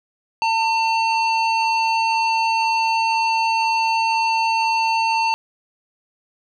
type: tone with low-pass filter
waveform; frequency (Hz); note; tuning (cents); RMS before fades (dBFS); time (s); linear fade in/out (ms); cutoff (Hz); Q
square; 901; A5; +41; -19; 0.42-5.34; 0; 3800; 2.1
effects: none